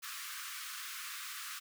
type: high-pass noise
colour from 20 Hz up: pink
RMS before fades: -44 dBFS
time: 0.02-1.6 s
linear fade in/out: 20 ms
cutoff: 1100 Hz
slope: 96 dB/octave
effects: none